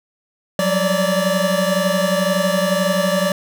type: tone cluster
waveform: square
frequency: 181.3 / 193 / 572 / 594 / 1159 Hz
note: F#3 / G3 / D5 / D5 / D6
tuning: -35 / -27 / -46 / +20 / -23 cents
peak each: -22 / -26 / -21 / -22 / -27 dBFS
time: 0.59-3.32 s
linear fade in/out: 2 ms
effects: none